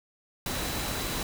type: tone in noise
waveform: sine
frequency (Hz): 3951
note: B7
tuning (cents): 0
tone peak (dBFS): -42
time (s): 0.46-1.23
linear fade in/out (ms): 2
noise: pink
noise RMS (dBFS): -32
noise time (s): 0.46-1.23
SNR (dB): -13
effects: none